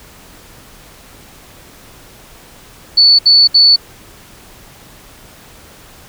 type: tone bursts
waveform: sine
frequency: 4462 Hz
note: C#8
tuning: 11 cents sharp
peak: -4 dBFS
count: 3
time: 2.97-3.762 s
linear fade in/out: 10 ms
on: 220 ms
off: 66 ms
effects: pink hiss -40 dBFS RMS until 6.08 s